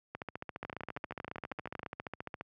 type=two click trains; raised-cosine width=0.5 ms; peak=-24 / -24 dBFS; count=16 / 34; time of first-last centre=0.65-1.831 / 0.15-2.41 s; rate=12.7 / 14.6 Hz; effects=high-pass 80 Hz 12 dB/octave